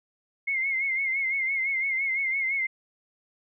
sine tone with vibrato, 2139 Hz, C7, 38 cents sharp, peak -24 dBFS, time 0.47-2.67 s, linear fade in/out 10 ms, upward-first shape sine, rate 5.9 Hz, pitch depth 61 cents each way, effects none

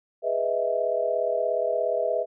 sine chord, E major seventh, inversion first, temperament equal, 415.3 / 493.9 / 622.3 / 659.3 Hz, G#4 / B4 / D#5 / E5, 0 / 0 / 0 / 0 cents, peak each -32 / -28 / -28 / -26 dBFS, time 0.22-2.26 s, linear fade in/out 50 ms, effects none

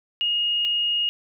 sine tone pair in turn, 2862 / 2862 Hz, F7 / F7, +42 / +42 cents, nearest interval unison, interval 0 cents, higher neither, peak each -20 dBFS, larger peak neither, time 0.21-0.65 / 0.65-1.09 s, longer neither, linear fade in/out 0 ms, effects none

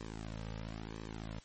sawtooth tone with flanger, 54.6 Hz, A1, 13 cents flat, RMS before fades -44 dBFS, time 0-1.4 s, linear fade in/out 5 ms, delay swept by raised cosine 1.4 to 2.9 ms, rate 1 Hz, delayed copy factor -0.85, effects white hiss -61 dBFS RMS until 1.44 s + MP3 32 kbps

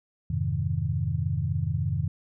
sine chord, F minor seventh, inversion none, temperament equal, 87.31 / 103.83 / 130.81 / 155.56 Hz, F2 / Ab2 / C3 / Eb3, 0 / 0 / 0 / 0 cents, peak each -30 dBFS, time 0.3-2.08 s, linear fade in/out 5 ms, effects none

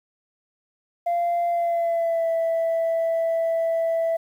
sine tone with pitch glide, 691 to 660.2 Hz, F5 to E5, -19 to +2 cents, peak -18 dBFS, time 1.06-4.17 s, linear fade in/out 10 ms, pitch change -79 cents, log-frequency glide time 1.49-2.28 s, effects tanh soft clip ceiling -18 dBFS + 9-bit

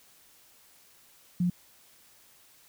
sine tone, 177.4 Hz, F3, 27 cents sharp, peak -23 dBFS, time 1.4-1.5 s, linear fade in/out 5 ms, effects white hiss -59 dBFS RMS until 2.68 s

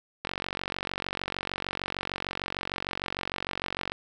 click train, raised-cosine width 0.3 ms, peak -14 dBFS, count 172, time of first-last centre 0.25-3.92 s, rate 46.6 Hz, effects none

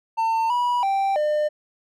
triangle tone with pitch steps, 901 / 974 / 783 / 602 Hz, A5 / B5 / G5 / D5, +41 / -24 / -2 / +43 cents, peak -17 dBFS, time 0.17-1.49 s, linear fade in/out 20 ms, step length 330 ms, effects none

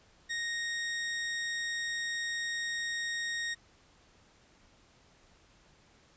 sawtooth tone, 1864.7 Hz, A#6, in tune, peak -29 dBFS, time 0.29-3.55 s, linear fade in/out 20 ms, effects pink hiss -63 dBFS RMS until 6.16 s + resampled to 16000 Hz

